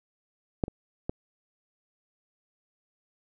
clicks, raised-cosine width 2 ms, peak -11 / -23 / -16 dBFS, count 3, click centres 0.638 / 0.681 / 1.095 s, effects none

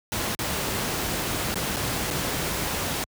pink noise with dropouts, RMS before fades -27 dBFS, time 0.12-3.04 s, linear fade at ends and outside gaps 1 ms, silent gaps 0.35-0.39 / 1.543-1.556 / 1.762-1.767 / 2.104-2.109 s, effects high-pass 60 Hz 12 dB/octave

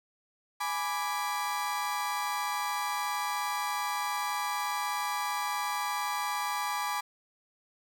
35% pulse chord, G# diminished, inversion none, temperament equal, 830.6 / 987.8 / 1174.7 Hz, G#5 / B5 / D6, 0 / 0 / 0 cents, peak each -33 dBFS, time 0.6-7.01 s, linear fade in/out 10 ms, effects none

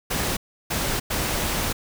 pink noise bursts at uneven times, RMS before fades -25 dBFS, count 3, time 0.1-0.37 / 0.7-1 / 1.1-1.73 s, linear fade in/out 10 ms, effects none

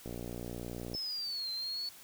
click train, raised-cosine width 2 ms, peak -28 dBFS, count 54, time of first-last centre 0.06-0.949 s, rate 59.6 Hz
sine linear two-way sweep, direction down then up, 5280 to 4091 to 4450 Hz, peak -35 dBFS, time 0.94-1.89 s, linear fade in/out 2 ms, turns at 1.51 s
effects white hiss -54 dBFS RMS until 2.03 s

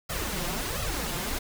pink noise with flanger, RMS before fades -31 dBFS, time 0.09-1.39 s, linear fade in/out 10 ms, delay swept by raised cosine 1.5 to 5.8 ms, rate 1.4 Hz, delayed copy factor +0.85, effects none

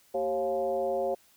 sine tone with frequency modulation, 543 Hz, C#5, 36 cents flat, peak -26 dBFS, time 0.14-1.15 s, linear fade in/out 10 ms, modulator 157 Hz, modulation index 1.1, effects white hiss -62 dBFS RMS until 1.36 s

